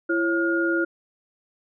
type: tone cluster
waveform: sine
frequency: 336.8 / 548 / 1423 Hz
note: E4 / C#5 / F6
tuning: +37 / -20 / +32 cents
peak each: -22 / -30 / -24 dBFS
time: 0.09-0.85 s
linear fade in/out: 10 ms
effects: none